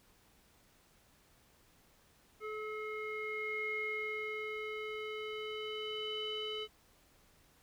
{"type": "tone with low-pass filter sweep", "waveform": "square", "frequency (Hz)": 429.9, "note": "A4", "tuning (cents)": -40, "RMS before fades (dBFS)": -40, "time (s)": [2.4, 6.68], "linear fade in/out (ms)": 50, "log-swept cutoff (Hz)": [1800, 3200], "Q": 9.2, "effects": ["pink hiss -67 dBFS RMS until 7.62 s"]}